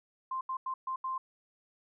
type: tone bursts at uneven times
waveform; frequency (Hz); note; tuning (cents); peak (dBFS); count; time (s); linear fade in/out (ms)
sine; 1046.5; C6; 0; -32; 5; 0.31-0.41 / 0.49-0.57 / 0.66-0.74 / 0.87-0.96 / 1.04-1.18; 5
effects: none